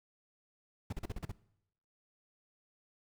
brown noise bursts, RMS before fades -38 dBFS, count 7, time 0.9-1.317 s, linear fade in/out 5 ms, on 27 ms, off 38 ms, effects noise-tail reverb RT60 0.8 s tail -20 dB re dry

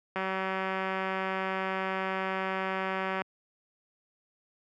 click train, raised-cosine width 0.5 ms, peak -17 dBFS, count 582, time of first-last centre 0.16-3.218 s, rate 190 Hz, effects high-pass 150 Hz 12 dB/octave

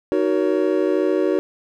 triangle chord, D# minor seventh, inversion none, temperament just, 311.1 / 373.4 / 466.7 / 560 Hz, D#4 / F#4 / A#4 / C#5, 0 / +16 / +2 / +18 cents, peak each -20 / -18 / -22 / -22 dBFS, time 0.12-1.39 s, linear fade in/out 0 ms, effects none

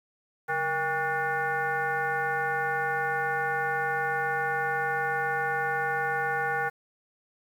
sine tone with frequency modulation, 1128 Hz, C#6, 30 cents sharp, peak -25 dBFS, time 0.48-6.7 s, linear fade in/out 20 ms, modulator 329 Hz, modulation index 2, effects 9-bit

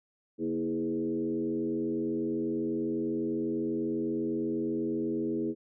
sine tone with frequency modulation, 323.9 Hz, E4, 30 cents flat, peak -28 dBFS, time 0.38-5.55 s, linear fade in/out 50 ms, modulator 88.1 Hz, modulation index 1.2, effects none

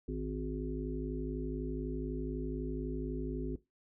harmonic tone with a mistuned harmonic, 52 Hz, G#1, 3 cents sharp, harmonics 1 / 3 / 5 / 7 / 8, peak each -39 / -43 / -40 / -41 / -45 dBFS, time 0.08-3.56 s, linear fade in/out 5 ms, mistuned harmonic 1, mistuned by +130 cents, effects noise-tail reverb RT60 0.2 s tail -17 dB re dry

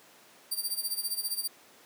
10% pulse tone with tremolo, 4699 Hz, D8, in tune, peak -21 dBFS, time 0.51-1.48 s, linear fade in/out 10 ms, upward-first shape sine, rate 15 Hz, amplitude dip 80%, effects pink hiss -56 dBFS RMS until 1.85 s + high-pass 300 Hz 12 dB/octave

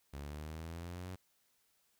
sawtooth linear sweep, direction up, 69.5 to 93.3 Hz, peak -39 dBFS, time 0.13-1.16 s, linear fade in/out 10 ms, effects white hiss -75 dBFS RMS until 1.99 s

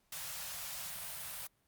white band-stop noise, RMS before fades -43 dBFS, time 0.12-1.47 s, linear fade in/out 5 ms, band 190 to 540 Hz, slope 48 dB/octave, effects pink hiss -75 dBFS RMS until 1.67 s + Opus 48 kbps

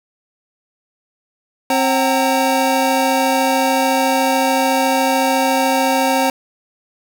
square tone cluster, 264.6 / 536 / 760 / 920 Hz, C4 / C5 / F#5 / A#5, +20 / +42 / +46 / -23 cents, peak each -20 dBFS, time 1.7-6.3 s, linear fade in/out 2 ms, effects none

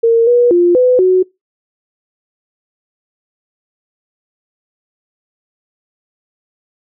sine tone with pitch steps, 459.9 / 483.7 / 350 / 502 / 370 Hz, A#4 / B4 / F4 / B4 / F#4, -23 / -36 / +4 / +28 / 0 cents, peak -6 dBFS, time 0.03-1.23 s, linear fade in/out 10 ms, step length 240 ms, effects noise-tail reverb RT60 0.2 s tail -24 dB re dry

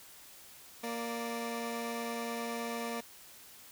15% pulse tone pair together, 233.1 / 587.4 Hz, A#3 / D5, 0 / 0 cents, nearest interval octave + major third, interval 1600 cents, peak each -30 / -36 dBFS, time 0.83-3.01 s, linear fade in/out 10 ms, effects white hiss -54 dBFS RMS until 3.71 s

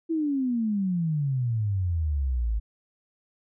sine exponential sweep, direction down, 334.4 to 51.91 Hz, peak -23 dBFS, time 0.09-2.6 s, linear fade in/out 20 ms, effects none

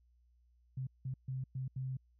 sine tone bursts at uneven times, 130.81 Hz, C3, in tune, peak -36 dBFS, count 5, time 0.77-0.87 / 1.05-1.14 / 1.28-1.44 / 1.55-1.68 / 1.76-1.97 s, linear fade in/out 5 ms, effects added 60 Hz sine -66 dBFS peak until 2.19 s

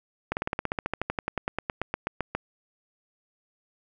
slowing click train, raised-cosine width 0.5 ms, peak -12 dBFS, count 24, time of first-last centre 0.32-2.35 s, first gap 49 ms, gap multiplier 1.05, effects none

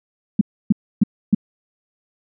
sine tone bursts, 207.7 Hz, G#3, in tune, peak -8 dBFS, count 4, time 0.39-1.348 s, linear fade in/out 5 ms, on 22 ms, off 290 ms, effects none

